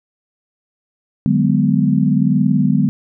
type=chord; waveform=sine; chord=G# half-diminished seventh; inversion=second; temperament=just; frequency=149.51 / 186.89 / 207.7 / 249.2 Hz; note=D3 / F#3 / G#3 / B3; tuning=+31 / +18 / 0 / +16 cents; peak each=-17 dBFS; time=1.26-2.89 s; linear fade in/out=0 ms; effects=none